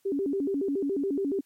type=tone with vibrato; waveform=sine; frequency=332.2 Hz; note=E4; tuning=13 cents sharp; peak=-25 dBFS; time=0.05-1.41 s; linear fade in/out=10 ms; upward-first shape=square; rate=7.1 Hz; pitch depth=290 cents each way; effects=white hiss -69 dBFS RMS until 1.45 s + MP3 64 kbps